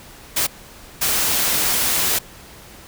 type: noise bursts at uneven times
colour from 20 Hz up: white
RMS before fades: -19 dBFS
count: 2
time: 0.36-0.47 / 1.01-2.19 s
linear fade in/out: 10 ms
effects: pink hiss -42 dBFS RMS until 2.87 s